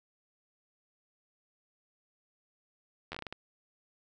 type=slowing click train; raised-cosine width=0.3 ms; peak=-23 dBFS; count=8; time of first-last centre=3.12-3.326 s; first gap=11 ms; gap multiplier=1.32; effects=none